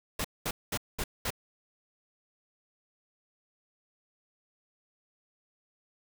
pink noise bursts, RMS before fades -32 dBFS, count 5, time 0.19-1.305 s, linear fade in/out 5 ms, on 55 ms, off 210 ms, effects none

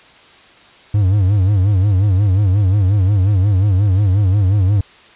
triangle tone with vibrato, 98 Hz, G2, in tune, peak -8 dBFS, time 0.94-4.81 s, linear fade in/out 5 ms, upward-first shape sine, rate 5.6 Hz, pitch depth 130 cents each way, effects white hiss -44 dBFS RMS until 5.15 s + resampled to 8000 Hz

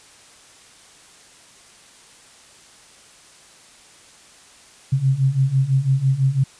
sine beating tone pair, 130.81 / 136.81 Hz, C3 / C#3, 0 / -22 cents, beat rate 6 Hz, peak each -20 / -17 dBFS, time 4.92-6.44 s, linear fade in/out 10 ms, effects white hiss -48 dBFS RMS until 6.59 s + resampled to 22050 Hz

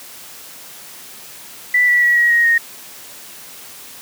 sine tone with pitch steps, 1975.5 / 1951.7 / 1928.2 / 1904.9 / 1881.9 / 1859.2 Hz, B6 / B6 / B6 / A#6 / A#6 / A#6, 0 / -21 / -42 / +37 / +16 / -5 cents, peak -10 dBFS, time 1.74-2.58 s, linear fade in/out 5 ms, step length 140 ms, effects white hiss -37 dBFS RMS until 4.01 s + high-pass 100 Hz 12 dB/octave

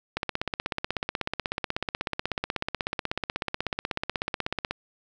click train, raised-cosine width 0.3 ms, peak -11 dBFS, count 75, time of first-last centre 0.17-4.71 s, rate 16.3 Hz, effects none

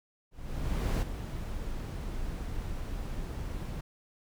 brown noise with ADSR envelope, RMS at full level -26 dBFS, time 0.31-3.81 s, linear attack 710 ms, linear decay 13 ms, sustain -10 dB, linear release 6 ms, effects none

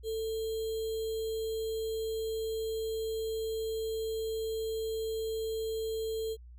sine tone with sample-and-hold, 444 Hz, A4, 16 cents sharp, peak -31 dBFS, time 0.03-6.37 s, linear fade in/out 50 ms, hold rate 3675 Hz, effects added 60 Hz sine -47 dBFS peak until 6.58 s + MP3 96 kbps

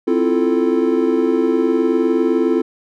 triangle chord, F major seventh, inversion second, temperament equal, 261.6 / 329.6 / 349.2 / 440 Hz, C4 / E4 / F4 / A4, 0 / 0 / 0 / 0 cents, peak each -17 dBFS, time 0.07-2.62 s, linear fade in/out 10 ms, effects none

